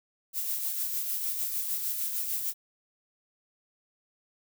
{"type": "noise with tremolo", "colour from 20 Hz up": "violet", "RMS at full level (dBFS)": -30, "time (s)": [0.33, 2.54], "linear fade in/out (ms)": 50, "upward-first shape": "sine", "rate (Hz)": 6.6, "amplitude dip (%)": 40, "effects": []}